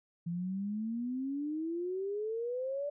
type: exponential sweep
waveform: sine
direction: up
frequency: 167.4 to 587.3 Hz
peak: -33 dBFS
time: 0.26-2.9 s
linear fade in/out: 10 ms
effects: none